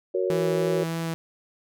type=chord; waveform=sine; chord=F# major; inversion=none; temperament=just; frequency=370 / 462.5 / 555 Hz; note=F#4 / A#4 / C#5; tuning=0 / -14 / +2 cents; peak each=-25 / -28 / -28 dBFS; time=0.14-0.84 s; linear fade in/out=10 ms
type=tone with vibrato; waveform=sawtooth; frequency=164.7 Hz; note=E3; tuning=1 cent flat; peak=-23 dBFS; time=0.3-1.14 s; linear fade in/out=0 ms; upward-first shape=sine; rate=3.3 Hz; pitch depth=8 cents each way
effects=none